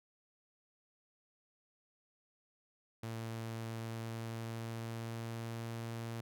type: tone with pitch glide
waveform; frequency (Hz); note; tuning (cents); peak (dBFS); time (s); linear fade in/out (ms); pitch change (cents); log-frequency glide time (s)
sawtooth; 113.5 to 115.22; A#2 to A#2; -46 to -20; -36; 3.03-6.21; 5; +26; 3.73-5.74
effects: none